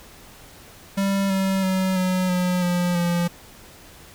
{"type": "tone with pitch steps", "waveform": "square", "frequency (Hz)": [196.3, 192.26, 188.3, 184.43, 180.63, 176.92, 173.27], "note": ["G3", "G3", "F#3", "F#3", "F#3", "F3", "F3"], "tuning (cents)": [3, -33, 31, -5, -41, 23, -13], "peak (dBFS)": -20, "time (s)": [0.97, 3.28], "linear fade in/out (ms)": 10, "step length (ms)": 330, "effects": ["pink hiss -46 dBFS RMS until 4.14 s"]}